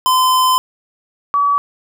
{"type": "tone pair in turn", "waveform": ["square", "sine"], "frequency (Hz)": [1025, 1141.9], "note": ["C6", "D6"], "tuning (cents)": [-36, -49], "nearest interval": "major second", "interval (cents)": 187, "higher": "second", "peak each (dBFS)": -11, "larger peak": "neither", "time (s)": [[0.06, 0.58], [1.34, 1.58]], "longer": "first", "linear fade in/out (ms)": 0, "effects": []}